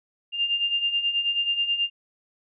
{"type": "beating tone pair", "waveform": "sine", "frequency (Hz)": [2794, 2803.3], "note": ["F7", "F7"], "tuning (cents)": [0, 6], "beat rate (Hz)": 9.3, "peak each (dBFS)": [-29, -23], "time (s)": [0.32, 1.9], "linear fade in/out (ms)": 50, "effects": []}